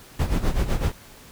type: noise with tremolo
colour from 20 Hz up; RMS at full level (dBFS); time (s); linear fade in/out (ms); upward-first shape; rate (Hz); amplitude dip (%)
brown; -19; 0.19-0.92; 5; sine; 7.9; 75
effects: pink hiss -47 dBFS RMS until 1.31 s